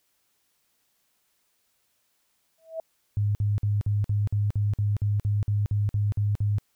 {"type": "tone with exponential growth", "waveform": "sine", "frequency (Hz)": 649, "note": "E5", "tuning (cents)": -27, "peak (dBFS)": -26, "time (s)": [2.58, 2.8], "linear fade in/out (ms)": 2, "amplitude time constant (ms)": 46}
{"type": "tone bursts", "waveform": "sine", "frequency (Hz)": 103.2, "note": "G#2", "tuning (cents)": -10, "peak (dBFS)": -21, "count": 15, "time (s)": [3.17, 6.584], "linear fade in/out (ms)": 0, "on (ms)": 180, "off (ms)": 51}
{"effects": ["white hiss -71 dBFS RMS until 6.75 s"]}